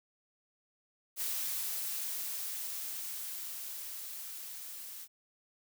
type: noise with level ramp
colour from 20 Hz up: blue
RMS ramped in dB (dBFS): -35 to -46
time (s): 1.16-5.08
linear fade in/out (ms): 50
effects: none